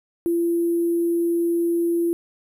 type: tone with sample-and-hold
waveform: sine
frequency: 340.1 Hz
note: F4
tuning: 46 cents flat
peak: -18 dBFS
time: 0.26-2.13 s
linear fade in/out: 0 ms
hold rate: 11025 Hz
effects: none